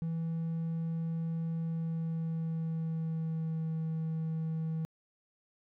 triangle tone with pitch glide, 164.3 to 160.55 Hz, E3 to E3, -5 to -45 cents, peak -29 dBFS, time 0.02-4.85 s, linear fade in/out 0 ms, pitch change -40 cents, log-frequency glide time 1.58-3.72 s, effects tanh soft clip ceiling -25 dBFS

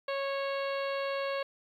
harmonic tone, 551 Hz, C#5, 11 cents flat, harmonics 1 / 2 / 3 / 4 / 5 / 6 / 7 / 8, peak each -32 / -38 / -42 / -44 / -44 / -49 / -50 / -48 dBFS, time 0.08-1.43 s, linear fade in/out 5 ms, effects 11-bit

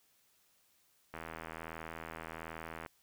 click train, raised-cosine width 0.5 ms, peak -28 dBFS, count 141, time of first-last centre 1.14-2.862 s, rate 81.3 Hz, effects white hiss -71 dBFS RMS until 3.02 s

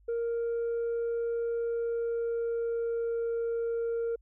sine tone with pitch glide, 466.2 to 463.5 Hz, A#4 to A#4, 0 to -10 cents, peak -26 dBFS, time 0.08-4.16 s, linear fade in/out 10 ms, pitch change -10 cents, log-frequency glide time 1.54-3.29 s, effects tanh soft clip ceiling -27 dBFS + added 50 Hz sine -58 dBFS peak until 4.21 s

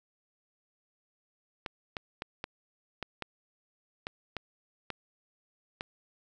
clicks, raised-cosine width 0.3 ms, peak -19 dBFS, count 10, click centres 1.662 / 1.968 / 2.221 / 2.441 / 3.027 / 3.223 / 4.069 / 4.367 / 4.903 / 5.809 s, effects none

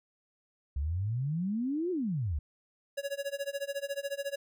sine exponential two-way sweep, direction up then down, 66 to 375.6 to 66 Hz, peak -29 dBFS, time 0.76-2.39 s, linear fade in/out 5 ms, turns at 1.91 s
square tone with tremolo, 560 Hz, C#5, 18 cents sharp, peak -31 dBFS, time 2.97-4.36 s, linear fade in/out 10 ms, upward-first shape sine, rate 14 Hz, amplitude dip 95%
effects none

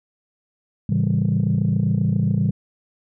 sine chord, A dominant seventh, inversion none, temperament just, 110 / 137.5 / 165 / 198 Hz, A2 / C#3 / E3 / G3, 0 / -14 / +2 / +18 cents, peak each -21 dBFS, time 0.89-2.51 s, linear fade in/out 5 ms, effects tanh soft clip ceiling -11 dBFS

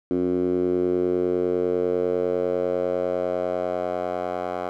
10% pulse tone with band-pass filter sweep, 90 Hz, F#2, 47 cents flat, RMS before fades -24 dBFS, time 0.11-4.69 s, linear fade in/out 0 ms, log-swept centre 310 to 800 Hz, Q 3.6, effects none

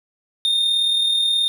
triangle tone with amplitude modulation, 3655 Hz, A#7, 35 cents flat, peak -13 dBFS, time 0.45-1.48 s, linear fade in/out 0 ms, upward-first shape sine, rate 38.6 Hz, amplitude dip 35%, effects none

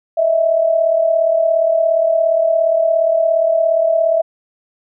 sine tone pair together, 622.3 / 659.5 Hz, D#5 / E5, 0 / +1 cents, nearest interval minor second, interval 101 cents, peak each -18 / -12 dBFS, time 0.17-4.22 s, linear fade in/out 10 ms, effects none

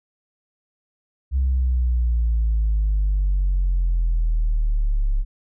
sine exponential sweep, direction down, 67.1 to 34.04 Hz, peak -15 dBFS, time 1.31-5.25 s, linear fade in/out 50 ms, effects tanh soft clip ceiling -14 dBFS

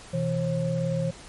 sine tone cluster, 126.4 / 164.3 / 538 Hz, B2 / E3 / C5, +41 / -5 / +48 cents, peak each -30 / -26 / -29 dBFS, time 0.13-1.11 s, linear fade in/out 10 ms, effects pink hiss -46 dBFS RMS until 1.28 s + MP3 48 kbps

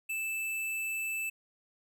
square tone, 2637 Hz, E7, in tune, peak -33 dBFS, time 0.09-1.3 s, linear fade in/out 10 ms, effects none

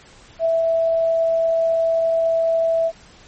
sine tone, 658 Hz, E5, 3 cents flat, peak -15 dBFS, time 0.39-2.92 s, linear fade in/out 50 ms, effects pink hiss -47 dBFS RMS until 3.27 s + MP3 32 kbps

